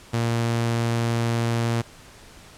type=tone; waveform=sawtooth; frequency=116.54 Hz; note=A#2; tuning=in tune; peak=-17 dBFS; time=0.13-1.82 s; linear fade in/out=10 ms; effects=pink hiss -47 dBFS RMS until 2.57 s + low-pass 10000 Hz 12 dB/octave